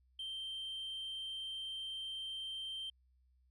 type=tone; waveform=sine; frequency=3136 Hz; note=G7; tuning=in tune; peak=-38 dBFS; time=0.19-2.9 s; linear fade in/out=5 ms; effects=tanh soft clip ceiling -39 dBFS + added 63 Hz sine -68 dBFS peak until 3.5 s